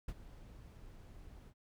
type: noise with ADSR envelope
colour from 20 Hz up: brown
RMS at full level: -39 dBFS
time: 0.08-1.54 s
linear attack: 6 ms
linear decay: 43 ms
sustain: -15 dB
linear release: 63 ms
effects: none